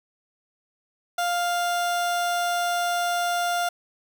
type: tone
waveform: 30% pulse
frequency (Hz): 700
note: F5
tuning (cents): +4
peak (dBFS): -20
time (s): 1.18-3.69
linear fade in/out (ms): 5
effects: none